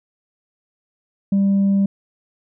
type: tone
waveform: sine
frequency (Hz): 197.3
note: G3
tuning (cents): +11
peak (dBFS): -11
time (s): 1.32-1.86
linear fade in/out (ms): 5
effects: tanh soft clip ceiling -12 dBFS